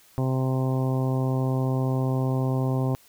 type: harmonic tone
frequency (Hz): 130.7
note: C3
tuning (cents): -1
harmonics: 1 / 2 / 3 / 4 / 5 / 6 / 7 / 8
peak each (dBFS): -23 / -29 / -33 / -35 / -37 / -39 / -40 / -41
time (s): 0.18-2.95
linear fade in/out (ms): 0
effects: white hiss -56 dBFS RMS until 3.08 s